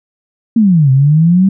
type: exponential two-way sweep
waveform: sine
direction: down then up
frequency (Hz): 236.5 to 129.7 to 196.9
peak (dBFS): -5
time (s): 0.56-1.49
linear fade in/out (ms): 5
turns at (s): 0.91
effects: none